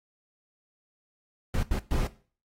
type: noise bursts at uneven times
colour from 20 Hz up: brown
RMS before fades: -26 dBFS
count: 3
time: 1.54-1.63 / 1.71-1.79 / 1.91-2.07 s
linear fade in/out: 2 ms
effects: noise-tail reverb RT60 0.4 s tail -17 dB re dry + AAC 48 kbps